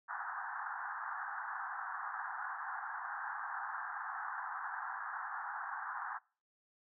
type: band-pass noise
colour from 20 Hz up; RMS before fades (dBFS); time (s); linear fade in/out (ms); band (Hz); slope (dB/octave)
white; -42; 0.08-6.19; 20; 760 to 1700; 96
effects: noise-tail reverb RT60 0.4 s tail -25 dB re dry